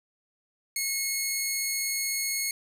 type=tone; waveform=10% pulse; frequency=2178 Hz; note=C#7; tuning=31 cents flat; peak=-18 dBFS; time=0.76-2.51 s; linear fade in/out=2 ms; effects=none